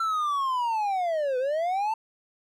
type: linear two-way sweep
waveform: triangle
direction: down then up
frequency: 1353 to 494.8 to 900 Hz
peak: -22 dBFS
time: 0-1.94 s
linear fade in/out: 5 ms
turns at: 1.38 s
effects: none